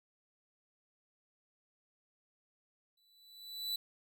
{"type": "tone with exponential growth", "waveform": "45% pulse", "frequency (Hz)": 3971, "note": "B7", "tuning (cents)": 9, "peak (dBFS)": -33, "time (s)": [2.97, 3.76], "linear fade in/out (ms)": 5, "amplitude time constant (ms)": 170, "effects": []}